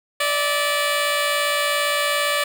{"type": "tone pair together", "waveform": "10% pulse", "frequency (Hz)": [582.5, 640], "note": ["D5", "D#5"], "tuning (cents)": [-14, 49], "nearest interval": "major second", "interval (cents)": 163, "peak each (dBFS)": [-11, -20], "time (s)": [0.2, 2.44], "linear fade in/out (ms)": 5, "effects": []}